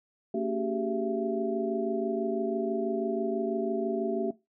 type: tone cluster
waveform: sine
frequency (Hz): 226.9 / 279.9 / 382.1 / 408.2 / 670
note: A#3 / C#4 / G4 / G#4 / E5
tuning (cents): -47 / +17 / -44 / -30 / +28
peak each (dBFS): -32 / -36 / -30 / -38 / -35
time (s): 0.34-4.31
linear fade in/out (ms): 5
effects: noise-tail reverb RT60 0.2 s tail -17 dB re dry